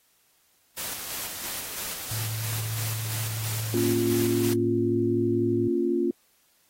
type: noise with tremolo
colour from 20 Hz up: white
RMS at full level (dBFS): -33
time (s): 0.77-4.54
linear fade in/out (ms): 10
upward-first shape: square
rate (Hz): 3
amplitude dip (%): 30
type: tone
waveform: sine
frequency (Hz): 110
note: A2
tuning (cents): 0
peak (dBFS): -29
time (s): 2.11-5.68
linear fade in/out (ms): 5
type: chord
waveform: sine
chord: Bb minor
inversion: none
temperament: equal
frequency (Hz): 233.1 / 277.2 / 349.2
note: Bb3 / Db4 / F4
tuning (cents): 0 / 0 / 0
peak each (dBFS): -29 / -28 / -24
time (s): 3.74-6.11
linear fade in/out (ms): 2
effects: white hiss -65 dBFS RMS until 6.69 s + AAC 48 kbps